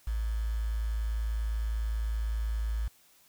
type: tone with quantisation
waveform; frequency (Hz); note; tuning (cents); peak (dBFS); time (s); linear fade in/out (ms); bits
sine; 54.9; A1; -3; -28; 0.07-2.88; 5; 8
effects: white hiss -62 dBFS RMS until 3.28 s

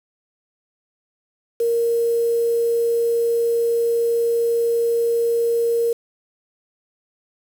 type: tone with quantisation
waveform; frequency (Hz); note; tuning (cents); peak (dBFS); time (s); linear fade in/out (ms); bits
sine; 466.2; A#4; 0; -16; 1.6-5.93; 5; 6
effects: none

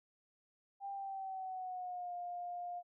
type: tone with pitch glide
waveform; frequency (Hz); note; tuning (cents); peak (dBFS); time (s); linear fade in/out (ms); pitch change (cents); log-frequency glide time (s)
sine; 793 to 706.5; G5 to F5; +20 to +20; -40; 0.8-2.83; 50; -200; 0.92-2.14
effects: none

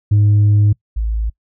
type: tone pair in turn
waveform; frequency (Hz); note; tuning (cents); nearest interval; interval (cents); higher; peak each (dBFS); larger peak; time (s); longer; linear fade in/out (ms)
sine; 103.83 / 54.64; G#2 / A1; 0 / -11; major seventh; 1111; first; -6 / -15; first; 0.11-0.73 / 0.96-1.3; first; 10
effects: noise-tail reverb RT60 0.1 s tail -24 dB re dry + tanh soft clip ceiling -7 dBFS

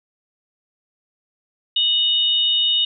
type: tone pair together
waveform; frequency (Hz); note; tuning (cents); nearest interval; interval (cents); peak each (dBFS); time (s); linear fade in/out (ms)
sine; 2944 / 3687; F#7 / A#7; -9 / -20; major third; 389; -18; 1.76-2.85; 5
effects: none

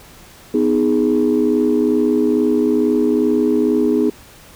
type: chord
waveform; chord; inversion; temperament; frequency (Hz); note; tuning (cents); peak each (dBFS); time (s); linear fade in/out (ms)
sine; G# minor; first; just; 249.2 / 311.5 / 415.3; B3 / D#4 / G#4; +16 / +2 / 0; -16; 0.54-4.1; 5
effects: tanh soft clip ceiling -6 dBFS + pink hiss -43 dBFS RMS until 4.55 s

